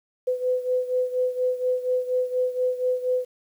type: beating tone pair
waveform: sine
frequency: 503 / 507.2 Hz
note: B4 / B4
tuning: +32 / +46 cents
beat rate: 4.2 Hz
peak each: -23 / -27 dBFS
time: 0.27-3.25 s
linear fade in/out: 10 ms
effects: 9-bit